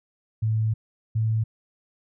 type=tone pair in turn; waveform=sine; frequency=110 / 110.77 Hz; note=A2 / A2; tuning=0 / +12 cents; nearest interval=unison; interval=12 cents; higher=second; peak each=-20 dBFS; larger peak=neither; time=0.42-0.74 / 1.15-1.44 s; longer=first; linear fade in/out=10 ms; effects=none